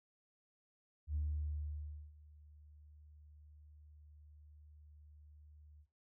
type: tone with ADSR envelope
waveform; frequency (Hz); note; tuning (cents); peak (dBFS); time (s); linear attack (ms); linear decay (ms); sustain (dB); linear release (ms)
sine; 74.9; D2; +35; -33; 1.07-5.87; 83; 970; -24; 68
effects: noise-tail reverb RT60 0.5 s tail -18 dB re dry + tanh soft clip ceiling -30 dBFS